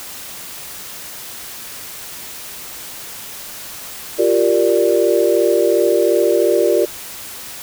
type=chord; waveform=sine; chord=G minor seventh; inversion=third; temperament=equal; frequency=349.2 / 392 / 466.2 / 587.3 Hz; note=F4 / G4 / Bb4 / D5; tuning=0 / 0 / 0 / 0 cents; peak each=-17 dBFS; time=4.18-6.86 s; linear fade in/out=20 ms; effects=white hiss -32 dBFS RMS until 7.62 s